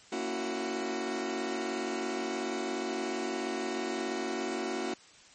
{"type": "chord", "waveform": "sawtooth", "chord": "F# dominant seventh", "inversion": "first", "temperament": "just", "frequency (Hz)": [231.2, 277.5, 333, 370], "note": ["A#3", "C#4", "E4", "F#4"], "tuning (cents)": [-14, 2, 18, 0], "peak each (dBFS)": [-35, -35, -34, -31], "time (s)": [0.12, 4.94], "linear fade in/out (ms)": 5, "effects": ["white hiss -56 dBFS RMS until 5.34 s", "MP3 32 kbps"]}